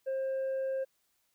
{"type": "tone with tanh clipping", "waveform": "triangle", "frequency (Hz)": 532, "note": "C5", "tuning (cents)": 29, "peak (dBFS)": -31, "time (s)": [0.06, 0.85], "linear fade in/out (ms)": 20, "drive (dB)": 7, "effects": ["white hiss -75 dBFS RMS until 1.34 s"]}